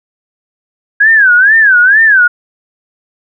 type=tone with vibrato; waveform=sine; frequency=1612 Hz; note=G6; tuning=48 cents sharp; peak=-3 dBFS; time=1-2.28 s; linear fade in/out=10 ms; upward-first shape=sine; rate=2.2 Hz; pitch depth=200 cents each way; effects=none